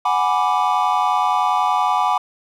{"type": "chord", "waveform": "triangle", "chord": "G# half-diminished seventh", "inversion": "third", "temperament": "equal", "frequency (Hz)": [740, 830.6, 987.8, 1174.7], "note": ["F#5", "G#5", "B5", "D6"], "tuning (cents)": [0, 0, 0, 0], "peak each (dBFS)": -19, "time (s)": [0.05, 2.18], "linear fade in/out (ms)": 5, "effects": []}